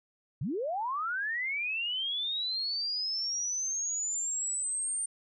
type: linear sweep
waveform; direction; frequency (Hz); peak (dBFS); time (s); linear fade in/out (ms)
sine; up; 106.6 to 8890; -30; 0.41-5.06; 5
effects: none